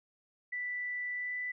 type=tone with pitch glide; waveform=sine; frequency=1975.5 to 1986.9 Hz; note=B6 to B6; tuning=0 to +10 cents; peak=-34 dBFS; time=0.52-1.52 s; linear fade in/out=10 ms; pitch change=+10 cents; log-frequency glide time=1.14-1.35 s; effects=none